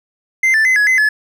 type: tone with pitch steps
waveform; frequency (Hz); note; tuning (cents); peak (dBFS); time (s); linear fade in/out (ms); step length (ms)
triangle; 2078 / 1764 / 2042 / 1682 / 2044 / 1715; C7 / A6 / C7 / G#6 / C7 / A6; -12 / +4 / -43 / +22 / -41 / -45; -8; 0.43-1.09; 5; 110
effects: none